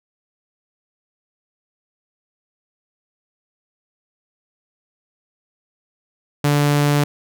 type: tone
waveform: sawtooth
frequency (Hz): 145.5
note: D3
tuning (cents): -16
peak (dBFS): -10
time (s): 6.44-7.04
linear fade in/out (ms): 5
effects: none